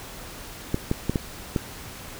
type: clicks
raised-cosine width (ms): 3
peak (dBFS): -9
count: 5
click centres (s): 0.744 / 0.914 / 1.096 / 1.158 / 1.562
effects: pink hiss -40 dBFS RMS until 2.19 s